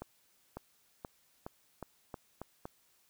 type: accelerating click train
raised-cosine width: 1 ms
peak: -27 dBFS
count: 8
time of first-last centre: 0.02-2.655 s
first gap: 550 ms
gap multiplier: 0.87
effects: white hiss -70 dBFS RMS until 3.09 s